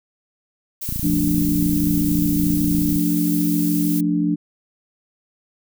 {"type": "noise", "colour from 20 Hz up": "violet", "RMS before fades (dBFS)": -28, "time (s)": [0.81, 4.01], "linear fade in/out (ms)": 10}
{"type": "click train", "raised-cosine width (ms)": 5, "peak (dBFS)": -15, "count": 60, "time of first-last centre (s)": [0.89, 2.96], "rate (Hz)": 28.5}
{"type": "chord", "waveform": "sine", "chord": "D minor", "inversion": "first", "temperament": "equal", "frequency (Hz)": [174.61, 220, 293.7], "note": ["F3", "A3", "D4"], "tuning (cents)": [0, 0, 0], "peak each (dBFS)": [-21, -25, -19], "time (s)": [1.03, 4.36], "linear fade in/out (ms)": 20}
{"effects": []}